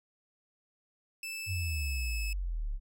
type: tone with pitch glide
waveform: sawtooth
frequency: 2633 to 2598 Hz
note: E7 to E7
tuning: -3 to -26 cents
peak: -34 dBFS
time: 1.23-2.33 s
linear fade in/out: 2 ms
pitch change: -23 cents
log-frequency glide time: 1.37-2 s
type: exponential sweep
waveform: sine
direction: down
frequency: 98 to 33.05 Hz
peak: -31 dBFS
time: 1.46-2.8 s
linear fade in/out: 50 ms
effects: none